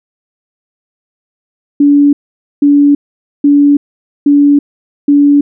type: tone bursts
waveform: sine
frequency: 287.1 Hz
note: D4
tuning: 39 cents flat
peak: -3 dBFS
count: 5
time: 1.8-5.41 s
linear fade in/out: 5 ms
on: 330 ms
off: 490 ms
effects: none